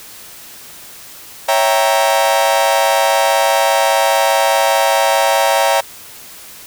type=chord; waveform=40% pulse; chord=C# diminished seventh; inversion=none; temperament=equal; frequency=554.4 / 659.3 / 784 / 932.3 Hz; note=C#5 / E5 / G5 / Bb5; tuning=0 / 0 / 0 / 0 cents; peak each=-16 dBFS; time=1.48-5.81 s; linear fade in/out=10 ms; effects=white hiss -36 dBFS RMS until 6.66 s